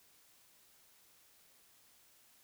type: silence
effects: white hiss -66 dBFS RMS until 2.43 s